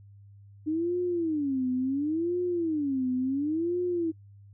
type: tone with vibrato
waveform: sine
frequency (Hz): 301.1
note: D4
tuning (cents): +43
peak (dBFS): -25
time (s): 0.66-4.12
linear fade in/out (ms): 20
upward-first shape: sine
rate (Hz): 0.71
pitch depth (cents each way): 300
effects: noise-tail reverb RT60 0.1 s tail -23 dB re dry + added 100 Hz sine -49 dBFS peak until 4.53 s